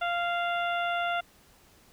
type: harmonic tone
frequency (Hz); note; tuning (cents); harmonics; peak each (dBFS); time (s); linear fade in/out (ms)
695; F5; -9; 1 / 2 / 3 / 4 / 5; -29 / -31 / -39 / -38 / -41; 0.01-1.21; 10
effects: pink hiss -59 dBFS RMS until 1.92 s